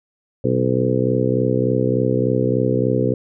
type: harmonic tone with a mistuned harmonic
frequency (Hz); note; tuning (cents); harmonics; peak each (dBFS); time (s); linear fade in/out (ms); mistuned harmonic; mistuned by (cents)
63.4; B1; +46; 2 / 3 / 4 / 5 / 6 / 7 / 8; -21 / -25 / -23 / -25 / -25 / -22 / -23; 0.44-3.14; 5; 2; -51
effects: none